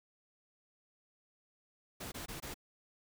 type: noise bursts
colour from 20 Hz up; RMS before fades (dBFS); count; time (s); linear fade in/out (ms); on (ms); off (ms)
pink; -44; 4; 2-2.543; 10; 120; 21
effects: none